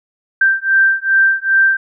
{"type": "beating tone pair", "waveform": "sine", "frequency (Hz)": [1568, 1570.5], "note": ["G6", "G6"], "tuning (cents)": [0, 3], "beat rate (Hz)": 2.5, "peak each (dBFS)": -13, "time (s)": [0.41, 1.77], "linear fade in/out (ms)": 5, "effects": []}